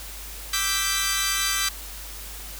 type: chord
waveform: 10% pulse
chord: E minor seventh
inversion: third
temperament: equal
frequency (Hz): 1174.7 / 1318.5 / 1568 / 1975.5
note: D6 / E6 / G6 / B6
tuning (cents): 0 / 0 / 0 / 0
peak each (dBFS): -20 / -24 / -18 / -18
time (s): 0.53-1.69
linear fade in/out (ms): 5
effects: added 50 Hz sine -39 dBFS peak until 2.59 s + white hiss -39 dBFS RMS until 2.59 s